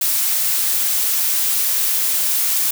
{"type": "noise", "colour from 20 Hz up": "blue", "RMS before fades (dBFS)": -18, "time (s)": [0.01, 2.71], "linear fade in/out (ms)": 5, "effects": []}